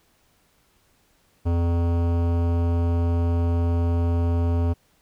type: tone with hard clipping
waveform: sine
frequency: 85.2 Hz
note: F2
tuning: 42 cents flat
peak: -21 dBFS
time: 1.45-4.74 s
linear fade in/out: 20 ms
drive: 17 dB
effects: pink hiss -63 dBFS RMS until 5.01 s